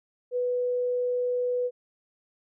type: tone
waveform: sine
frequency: 493.9 Hz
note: B4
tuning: in tune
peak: -24 dBFS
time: 0.31-1.71 s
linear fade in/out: 50 ms
effects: none